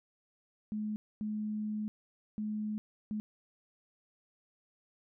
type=tone bursts at uneven times; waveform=sine; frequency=212.8 Hz; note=G#3; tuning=42 cents sharp; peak=-33 dBFS; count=4; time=0.72-0.96 / 1.21-1.88 / 2.38-2.78 / 3.11-3.2 s; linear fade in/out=0 ms; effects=none